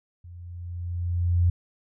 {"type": "tone with level ramp", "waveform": "sine", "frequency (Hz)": 87.31, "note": "F2", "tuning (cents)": 0, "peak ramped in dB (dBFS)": [-41, -16], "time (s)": [0.24, 1.5], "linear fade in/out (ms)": 5, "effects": []}